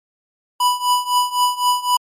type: tone with tremolo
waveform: square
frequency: 987.8 Hz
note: B5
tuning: in tune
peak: -12 dBFS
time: 0.6-1.97 s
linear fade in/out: 5 ms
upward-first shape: triangle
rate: 3.9 Hz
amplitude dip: 90%
effects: MP3 64 kbps